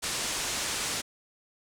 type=low-pass noise; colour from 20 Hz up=white; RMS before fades=-32 dBFS; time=0.02-1.02 s; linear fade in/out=20 ms; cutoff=8800 Hz; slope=24 dB/octave; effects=none